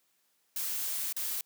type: noise with dropouts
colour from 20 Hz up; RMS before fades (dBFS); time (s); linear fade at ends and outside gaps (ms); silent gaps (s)
blue; -34; 0.56-1.41; 2; 1.127-1.164
effects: white hiss -73 dBFS RMS until 1.45 s + high-pass 150 Hz 12 dB/octave